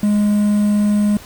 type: tone with quantisation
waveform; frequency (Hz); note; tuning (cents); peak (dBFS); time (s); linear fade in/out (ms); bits
triangle; 207.7; G#3; 0; -10; 0.03-1.17; 2; 6
effects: pink hiss -39 dBFS RMS until 1.25 s